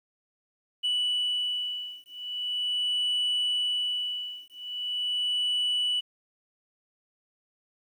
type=beating tone pair; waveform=sine; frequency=2960 / 2960.41 Hz; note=F#7 / F#7; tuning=0 / 0 cents; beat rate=0.41 Hz; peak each=-28 / -28 dBFS; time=0.83-6.01 s; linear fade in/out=20 ms; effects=tanh soft clip ceiling -22 dBFS + 10-bit